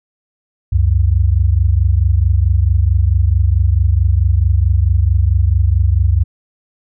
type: tone pair together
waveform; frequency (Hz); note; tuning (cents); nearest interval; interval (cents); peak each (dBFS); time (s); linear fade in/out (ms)
sine; 67.94 / 92.5; C#2 / F#2; -34 / 0; perfect fourth; 534; -12; 0.72-6.24; 10
effects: none